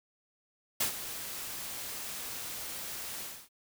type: noise with ADSR envelope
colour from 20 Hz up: white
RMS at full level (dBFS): -28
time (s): 0.8-3.49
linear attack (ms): 8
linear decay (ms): 110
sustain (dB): -12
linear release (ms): 280
effects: none